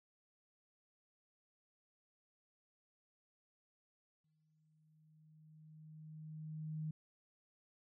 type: tone with exponential growth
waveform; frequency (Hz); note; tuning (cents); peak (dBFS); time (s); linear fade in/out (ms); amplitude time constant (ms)
sine; 155.56; D#3; 0; -38; 4.24-6.91; 5; 580
effects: none